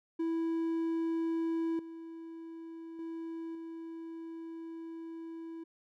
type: tone with level steps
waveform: triangle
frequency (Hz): 329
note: E4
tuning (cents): -3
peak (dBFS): -28 / -41 / -36 / -39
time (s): 0.19-5.64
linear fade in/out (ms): 10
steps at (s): 1.79 / 2.99 / 3.55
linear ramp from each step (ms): 2
effects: none